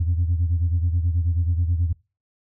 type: beating tone pair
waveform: sine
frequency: 84 / 93.3 Hz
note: E2 / F#2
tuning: +33 / +15 cents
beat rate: 9.3 Hz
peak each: -18 / -24 dBFS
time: 0-1.93 s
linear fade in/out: 10 ms
effects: noise-tail reverb RT60 0.3 s tail -25 dB re dry + tanh soft clip ceiling -14 dBFS